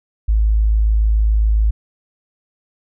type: tone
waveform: sine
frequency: 53.6 Hz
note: A1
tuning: 45 cents flat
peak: -11 dBFS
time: 0.28-1.71 s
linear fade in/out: 10 ms
effects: none